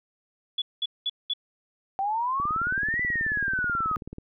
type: tone bursts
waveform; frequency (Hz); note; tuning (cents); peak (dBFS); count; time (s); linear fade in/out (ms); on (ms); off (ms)
sine; 3416; G#7; +48; -24; 4; 0.58-1.336; 5; 39; 200
type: exponential two-way sweep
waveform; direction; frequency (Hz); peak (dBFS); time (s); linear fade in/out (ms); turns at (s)
sine; up then down; 764 to 2000 to 1241; -24; 1.99-3.96; 0; 3.02
type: click train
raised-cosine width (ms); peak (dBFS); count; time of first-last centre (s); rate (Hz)
3; -25; 34; 2.4-4.184; 18.5
effects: none